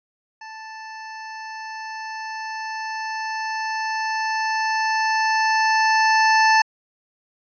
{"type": "tone with level ramp", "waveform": "25% pulse", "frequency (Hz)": 880, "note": "A5", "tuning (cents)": 0, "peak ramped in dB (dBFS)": [-32, -9], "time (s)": [0.41, 6.62], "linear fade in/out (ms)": 5, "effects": ["resampled to 16000 Hz"]}